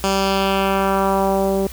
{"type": "tone with low-pass filter sweep", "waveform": "10% pulse", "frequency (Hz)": 194.4, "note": "G3", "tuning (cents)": -14, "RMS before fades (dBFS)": -18, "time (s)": [0.04, 1.67], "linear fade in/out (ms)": 0, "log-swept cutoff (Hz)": [7500, 420], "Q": 1.4, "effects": ["added 60 Hz sine -33 dBFS peak until 1.72 s", "white hiss -38 dBFS RMS until 1.72 s"]}